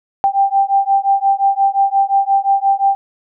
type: beating tone pair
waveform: sine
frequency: 785 / 790.7 Hz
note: G5 / G5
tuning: +2 / +15 cents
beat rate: 5.7 Hz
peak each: -14 dBFS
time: 0.24-2.95 s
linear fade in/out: 0 ms
effects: none